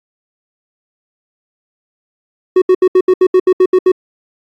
triangle tone bursts, 370 Hz, F#4, in tune, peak -3 dBFS, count 11, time 2.56-3.918 s, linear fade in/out 5 ms, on 58 ms, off 72 ms, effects AAC 64 kbps

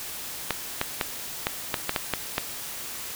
clicks, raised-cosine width 0.3 ms, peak -7 dBFS, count 9, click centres 0.507 / 0.814 / 1.012 / 1.469 / 1.742 / 1.894 / 1.962 / 2.137 / 2.381 s, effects white hiss -36 dBFS RMS until 3.15 s

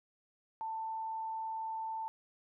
sine tone, 889 Hz, A5, 18 cents sharp, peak -36 dBFS, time 0.61-2.08 s, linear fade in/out 0 ms, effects none

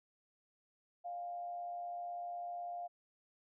sine tone with frequency modulation, 701 Hz, F5, 6 cents sharp, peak -40 dBFS, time 1.04-2.88 s, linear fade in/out 20 ms, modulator 116 Hz, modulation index 0.27, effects none

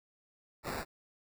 blue noise with sample-and-hold, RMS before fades -38 dBFS, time 0.63-0.85 s, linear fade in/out 50 ms, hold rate 3150 Hz, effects none

